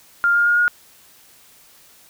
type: tone with pitch steps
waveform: sine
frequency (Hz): 1400 / 1412.2 / 1424.5 / 1436.9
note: F6 / F6 / F6 / F6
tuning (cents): +4 / +19 / +34 / +49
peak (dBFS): -13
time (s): 0.24-0.68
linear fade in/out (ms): 0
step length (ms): 110
effects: white hiss -50 dBFS RMS until 2.09 s